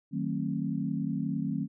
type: chord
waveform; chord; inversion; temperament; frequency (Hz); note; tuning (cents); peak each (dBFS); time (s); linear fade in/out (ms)
sine; D# diminished seventh; none; just; 155.56 / 186.68 / 224 / 268.8; D#3 / F#3 / A3 / C4; 0 / +16 / +31 / +47; -34; 0.11-1.68; 50
effects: none